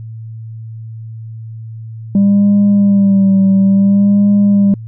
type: tone with vibrato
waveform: sine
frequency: 198.1 Hz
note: G3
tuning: 18 cents sharp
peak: -4 dBFS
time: 2.15-4.74 s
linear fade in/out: 2 ms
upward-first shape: sine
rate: 0.58 Hz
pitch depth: 42 cents each way
effects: tanh soft clip ceiling -5 dBFS + added 112 Hz sine -25 dBFS peak until 4.87 s